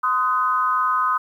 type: tone cluster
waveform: sine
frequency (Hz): 1030 / 1253 / 1495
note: C6 / D#6 / F#6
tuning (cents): -28 / +12 / +17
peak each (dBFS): -22 / -19 / -28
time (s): 0.03-1.18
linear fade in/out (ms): 10
effects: 9-bit